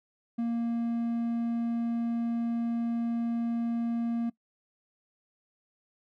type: tone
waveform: triangle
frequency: 233.2 Hz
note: A#3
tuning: 1 cent sharp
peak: -25 dBFS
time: 0.38-4.3 s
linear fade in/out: 10 ms
effects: noise-tail reverb RT60 0.1 s tail -21 dB re dry